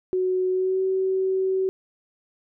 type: tone with pitch glide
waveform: sine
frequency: 370 to 379.1 Hz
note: F#4 to F#4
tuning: 0 to +42 cents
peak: -20 dBFS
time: 0.13-1.69 s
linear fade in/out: 0 ms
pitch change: +42 cents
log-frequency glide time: 0.5-0.82 s
effects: none